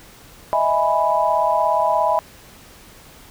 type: chord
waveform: sine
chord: E major seventh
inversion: third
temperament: equal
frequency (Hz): 622.3 / 659.3 / 830.6 / 987.8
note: D#5 / E5 / G#5 / B5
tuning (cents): 0 / 0 / 0 / 0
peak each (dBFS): -22 / -21 / -21 / -19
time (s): 0.53-2.19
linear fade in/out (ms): 0
effects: pink hiss -45 dBFS RMS until 3.3 s